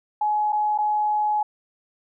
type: tone with dropouts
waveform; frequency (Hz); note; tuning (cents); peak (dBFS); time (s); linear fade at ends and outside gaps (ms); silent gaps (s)
sine; 844; G#5; +28; -19; 0.21-1.43; 5; 0.523-0.528 / 0.778-0.785
effects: none